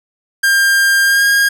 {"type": "tone with pitch glide", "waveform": "45% pulse", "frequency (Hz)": [1600, 1625.1], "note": ["G6", "G#6"], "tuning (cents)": [35, -38], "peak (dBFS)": -9, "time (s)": [0.43, 1.49], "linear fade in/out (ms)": 10, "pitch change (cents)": 27, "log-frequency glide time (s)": [1.04, 1.25], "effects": []}